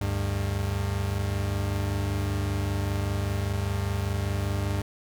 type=tone pair together; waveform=40% pulse; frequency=74.99 / 100.1 Hz; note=D2 / G2; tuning=+37 / +37 cents; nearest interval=perfect fourth; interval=500 cents; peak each=-30 / -26 dBFS; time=0.01-4.82 s; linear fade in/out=5 ms; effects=none